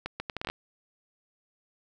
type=accelerating click train; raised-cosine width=0.3 ms; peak=-17 dBFS; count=9; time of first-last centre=0.06-0.5 s; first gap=140 ms; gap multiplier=0.7; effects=none